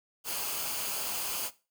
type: noise with comb filter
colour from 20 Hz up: white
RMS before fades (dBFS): -34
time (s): 0.24-1.51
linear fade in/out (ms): 50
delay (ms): 0.53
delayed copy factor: -0.5
effects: noise-tail reverb RT60 0.3 s tail -17 dB re dry